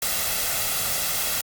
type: noise with comb filter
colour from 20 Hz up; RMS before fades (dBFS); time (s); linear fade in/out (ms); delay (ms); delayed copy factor
white; -25; 0.02-1.41; 2; 1.5; +0.55
effects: Opus 48 kbps